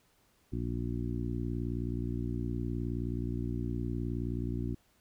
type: harmonic tone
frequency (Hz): 59.2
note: A#1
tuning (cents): +27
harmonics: 1 / 2 / 3 / 4 / 5 / 6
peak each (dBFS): -37 / -36 / -44 / -39 / -40 / -43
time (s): 0.52-4.75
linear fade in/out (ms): 10
effects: pink hiss -69 dBFS RMS until 5 s